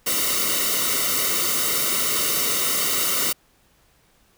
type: noise with comb filter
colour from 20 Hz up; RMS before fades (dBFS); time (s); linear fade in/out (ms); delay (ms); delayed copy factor
white; -22; 0.06-3.33; 10; 1.2; -0.85
effects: pink hiss -60 dBFS RMS until 4.37 s